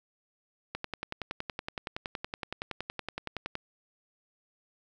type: click train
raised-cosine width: 0.3 ms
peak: -18 dBFS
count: 31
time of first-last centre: 0.75-3.554 s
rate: 10.7 Hz
effects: 10-bit